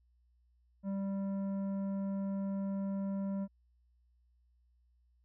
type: tone with tanh clipping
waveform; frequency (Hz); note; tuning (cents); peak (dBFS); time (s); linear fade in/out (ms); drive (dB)
sine; 196; G3; 0; -35; 0.83-3.48; 50; 10
effects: added 60 Hz sine -67 dBFS peak until 5.24 s